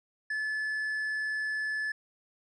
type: tone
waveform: triangle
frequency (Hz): 1729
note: A6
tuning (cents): -31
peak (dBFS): -28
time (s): 0.3-1.92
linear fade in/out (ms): 5
effects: resampled to 24000 Hz